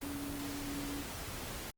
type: tone in noise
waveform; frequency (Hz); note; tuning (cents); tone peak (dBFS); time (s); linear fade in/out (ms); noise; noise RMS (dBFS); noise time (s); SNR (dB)
sine; 283.9; C#4; +41; -40; 0.02-1.03; 10; pink; -43; 0.01-1.71; 0
effects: Opus 24 kbps